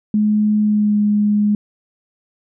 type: tone with pitch glide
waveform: sine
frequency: 211.4 to 208.1 Hz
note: G#3 to G#3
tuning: +31 to +4 cents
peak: -12 dBFS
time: 0.14-1.55 s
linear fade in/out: 2 ms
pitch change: -27 cents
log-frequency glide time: 0.61-0.98 s
effects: none